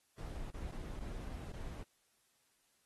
brown noise with dropouts, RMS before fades -44 dBFS, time 0.18-1.83 s, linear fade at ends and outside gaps 2 ms, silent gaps 0.503-0.543 / 0.713-0.723 / 0.993-1.008 / 1.521-1.537 s, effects white hiss -75 dBFS RMS until 2.85 s + AAC 32 kbps

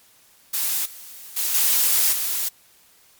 blue noise with level steps, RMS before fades -23 / -40 / -23 / -18 / -24 dBFS, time 0.53-2.49 s, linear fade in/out 10 ms, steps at 0.85 / 1.36 / 1.54 / 2.12 s, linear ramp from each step 10 ms, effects white hiss -55 dBFS RMS until 3.19 s + MP3 96 kbps

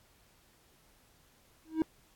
triangle tone with exponential growth, 318.4 Hz, D#4, 40 cents sharp, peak -20 dBFS, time 1.65-1.82 s, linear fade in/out 1 ms, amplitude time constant 36 ms, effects pink hiss -65 dBFS RMS until 2.15 s + AAC 64 kbps

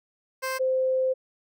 15% pulse / sine tone pair in turn, 523.3 / 519.7 Hz, C5 / C5, 0 / -12 cents, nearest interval unison, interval 12 cents, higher first, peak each -21 dBFS, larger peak neither, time 0.42-0.59 / 0.59-1.14 s, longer second, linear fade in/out 20 ms, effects none

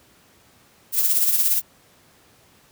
violet noise with tremolo, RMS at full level -17 dBFS, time 0.92-1.62 s, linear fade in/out 50 ms, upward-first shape sine, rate 17 Hz, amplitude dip 50%, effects pink hiss -55 dBFS RMS until 2.71 s + high-pass 80 Hz 12 dB/octave

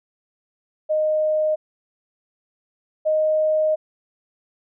sine tone pair in turn, 618 / 621.1 Hz, D#5 / D#5, -12 / -3 cents, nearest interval unison, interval 9 cents, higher second, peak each -17 / -16 dBFS, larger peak second, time 0.89-1.56 / 3.05-3.76 s, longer second, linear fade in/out 20 ms, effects none

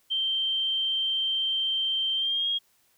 sine tone with pitch glide, 3136 to 3265 Hz, G7 to G#7, 0 to -30 cents, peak -24 dBFS, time 0.1-2.59 s, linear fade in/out 20 ms, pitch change +70 cents, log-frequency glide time 2.15-2.48 s, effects white hiss -66 dBFS RMS until 2.97 s

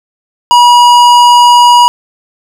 sine tone with tanh clipping, 966 Hz, B5, 39 cents flat, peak -3 dBFS, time 0.51-1.88 s, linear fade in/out 0 ms, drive 16 dB, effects none

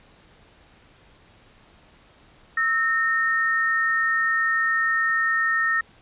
sine tone pair together, 1308 / 1835 Hz, E6 / A#6, -14 / -28 cents, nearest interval tritone, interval 586 cents, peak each -25 / -20 dBFS, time 2.57-5.81 s, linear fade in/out 5 ms, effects pink hiss -54 dBFS RMS until 6.01 s + resampled to 8000 Hz

